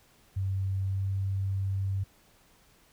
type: tone with pitch glide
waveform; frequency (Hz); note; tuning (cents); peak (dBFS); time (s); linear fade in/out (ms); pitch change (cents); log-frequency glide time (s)
sine; 96.2 to 97.04; G2 to G2; -32 to -17; -27; 0.36-2.04; 10; +15; 0.83-1.04
effects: pink hiss -62 dBFS RMS until 2.92 s